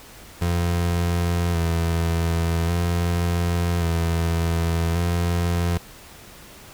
30% pulse tone with vibrato, 84.9 Hz, F2, 48 cents flat, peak -17 dBFS, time 0.41-5.78 s, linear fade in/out 10 ms, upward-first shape square, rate 0.44 Hz, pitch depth 29 cents each way, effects pink hiss -44 dBFS RMS until 6.73 s

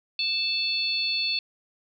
harmonic tone, 880 Hz, A5, in tune, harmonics 3 / 4 / 5, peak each -29 / -31 / -26 dBFS, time 0.19-1.39 s, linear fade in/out 2 ms, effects none

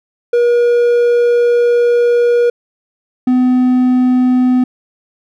triangle tone pair in turn, 478.6 / 252.3 Hz, A#4 / B3, +46 / +37 cents, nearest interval major seventh, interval 1109 cents, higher first, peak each -6 dBFS, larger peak neither, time 0.33-2.5 / 3.27-4.64 s, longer first, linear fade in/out 5 ms, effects none

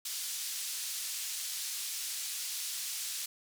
pink band-pass noise, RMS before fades -38 dBFS, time 0.05-3.26 s, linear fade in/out 5 ms, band 4400 to 13000 Hz, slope 12 dB/octave, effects none

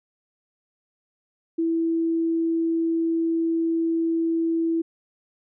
sine tone, 329.6 Hz, E4, in tune, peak -20 dBFS, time 1.58-4.82 s, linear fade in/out 10 ms, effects none

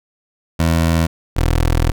20% pulse tone pair in turn, 82.41 / 41.2 Hz, E2 / E1, 0 / 0 cents, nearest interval octave, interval 1200 cents, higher first, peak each -8 dBFS, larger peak neither, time 0.59-1.07 / 1.36-1.92 s, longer second, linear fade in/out 10 ms, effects none

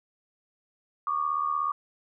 sine tone pair together, 1123.4 / 1200 Hz, C#6 / D6, +23 / +37 cents, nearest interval minor second, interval 114 cents, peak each -28 dBFS, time 1.07-1.72 s, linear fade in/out 2 ms, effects none

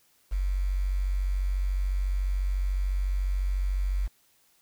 sine tone with quantisation, 47.01 Hz, F#1, 28 cents sharp, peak -24 dBFS, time 0.31-4.08 s, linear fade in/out 20 ms, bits 8, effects white hiss -65 dBFS RMS until 4.61 s

